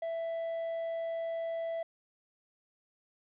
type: tone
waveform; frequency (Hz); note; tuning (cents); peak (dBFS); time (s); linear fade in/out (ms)
triangle; 662; E5; +7; -31; 0.02-1.83; 5
effects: resampled to 8000 Hz + 11-bit